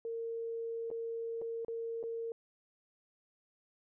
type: tone with dropouts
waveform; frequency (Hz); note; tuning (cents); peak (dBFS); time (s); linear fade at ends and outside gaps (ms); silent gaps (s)
sine; 458.8; A#4; -28; -36; 0.05-2.32; 1; 0.903-0.913 / 1.416-1.42 / 1.648-1.682 / 2.029-2.037
effects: none